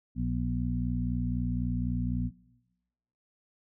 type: harmonic tone with a mistuned harmonic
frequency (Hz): 59.9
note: A#1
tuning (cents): +48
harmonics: 1 / 2 / 3 / 4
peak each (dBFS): -33 / -33 / -33 / -33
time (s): 0.15-2.31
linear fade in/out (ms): 50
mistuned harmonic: 4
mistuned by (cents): +29
effects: noise-tail reverb RT60 1.0 s tail -20 dB re dry